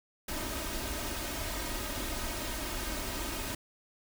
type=noise with comb filter; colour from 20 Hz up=pink; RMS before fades=-36 dBFS; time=0.28-3.55 s; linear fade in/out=5 ms; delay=3.2 ms; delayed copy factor=+0.65; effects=none